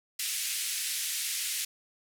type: band-pass noise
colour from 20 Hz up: white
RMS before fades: -33 dBFS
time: 0.19-1.65 s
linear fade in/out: 5 ms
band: 2000 to 12000 Hz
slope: 24 dB/octave
effects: none